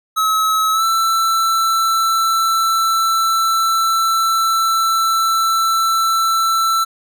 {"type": "tone with pitch glide", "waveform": "square", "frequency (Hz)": [1288, 1333.4], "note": ["E6", "E6"], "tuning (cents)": [-41, 19], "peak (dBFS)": -14, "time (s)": [0.16, 6.85], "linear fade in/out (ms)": 20, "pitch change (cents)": 60, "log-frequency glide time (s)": [0.73, 0.84], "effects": []}